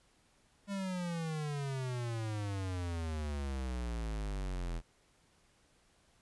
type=exponential sweep; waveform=square; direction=down; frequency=202.6 to 41 Hz; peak=-36 dBFS; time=0.67-4.82 s; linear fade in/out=50 ms; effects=pink hiss -69 dBFS RMS until 6.21 s + resampled to 24000 Hz